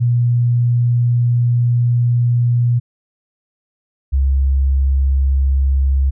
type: tone pair in turn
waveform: sine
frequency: 120.5 / 67.63 Hz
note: B2 / C#2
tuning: -42 / -42 cents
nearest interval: minor seventh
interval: 1000 cents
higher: first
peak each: -11 dBFS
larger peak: neither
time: 0-2.8 / 4.12-6.11 s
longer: first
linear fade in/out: 20 ms
effects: none